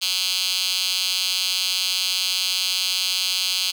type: tone with high-pass filter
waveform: 10% pulse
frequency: 185 Hz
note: F#3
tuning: in tune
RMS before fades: -23 dBFS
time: 0.01-3.72 s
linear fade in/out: 20 ms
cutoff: 3700 Hz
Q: 5.4
effects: none